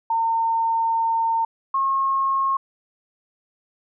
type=tone pair in turn; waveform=sine; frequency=910 / 1082.2 Hz; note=A#5 / C#6; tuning=-42 / -42 cents; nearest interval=minor third; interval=300 cents; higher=second; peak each=-18 dBFS; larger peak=neither; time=0.1-1.45 / 1.74-2.57 s; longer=first; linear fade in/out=5 ms; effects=none